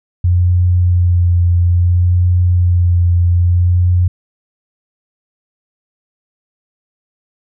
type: tone with vibrato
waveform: sine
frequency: 88.3 Hz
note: F2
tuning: 20 cents sharp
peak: -8 dBFS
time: 0.24-4.08 s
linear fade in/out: 5 ms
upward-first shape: sine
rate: 0.6 Hz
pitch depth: 20 cents each way
effects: none